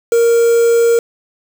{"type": "tone with quantisation", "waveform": "triangle", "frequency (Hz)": 466.2, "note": "A#4", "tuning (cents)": 0, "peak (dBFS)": -6, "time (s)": [0.12, 0.99], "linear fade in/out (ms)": 2, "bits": 4, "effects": []}